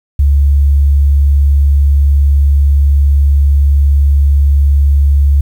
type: tone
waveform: sine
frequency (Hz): 70.6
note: C#2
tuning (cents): +32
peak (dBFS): -5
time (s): 0.19-5.41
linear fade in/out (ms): 5
effects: 7-bit